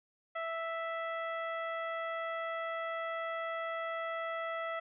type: harmonic tone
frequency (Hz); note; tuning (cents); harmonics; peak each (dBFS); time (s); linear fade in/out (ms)
659; E5; -1; 1 / 2 / 3 / 4 / 5; -38 / -39 / -42 / -53 / -54; 0.35-4.8; 10
effects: none